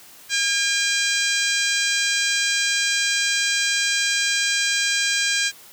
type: harmonic tone with a mistuned harmonic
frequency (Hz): 803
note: G5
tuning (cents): +41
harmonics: 2 / 3 / 4 / 5 / 6 / 7 / 8 / 9 / 10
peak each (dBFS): -24 / -26 / -27 / -28 / -29 / -29 / -30 / -31 / -31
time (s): 0.29-5.52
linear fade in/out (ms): 50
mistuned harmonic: 2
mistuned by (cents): +16
effects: white hiss -46 dBFS RMS until 5.72 s + high-pass 100 Hz 12 dB/octave